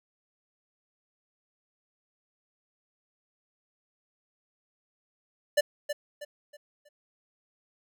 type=tone with echo; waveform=square; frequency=587.3 Hz; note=D5; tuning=in tune; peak=-20 dBFS; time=5.57-5.61 s; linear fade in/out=10 ms; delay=320 ms; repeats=4; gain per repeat=-9 dB; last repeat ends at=6.89 s; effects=none